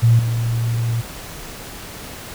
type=tone with level steps; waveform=sine; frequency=116.1 Hz; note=A#2; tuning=7 cents flat; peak=-9 / -17 dBFS; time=0.02-1.02 s; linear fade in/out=20 ms; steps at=0.19 s; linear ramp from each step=2 ms; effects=pink hiss -34 dBFS RMS until 2.34 s